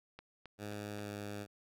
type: click train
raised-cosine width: 0.3 ms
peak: -33 dBFS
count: 4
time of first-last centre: 0.19-0.99 s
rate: 3.75 Hz
type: tone with pitch glide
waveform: 10% pulse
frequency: 103.83 to 102.76 Hz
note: G#2 to G#2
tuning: 0 to -18 cents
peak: -33 dBFS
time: 0.58-1.47 s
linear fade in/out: 50 ms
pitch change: -18 cents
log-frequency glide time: 1.03-1.08 s
effects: none